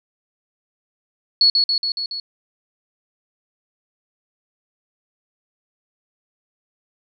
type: tone with echo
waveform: sine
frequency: 4377 Hz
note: C#8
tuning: 23 cents flat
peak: -10 dBFS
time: 1.41-1.5 s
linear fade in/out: 2 ms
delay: 140 ms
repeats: 5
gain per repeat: -3 dB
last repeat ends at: 2.2 s
effects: none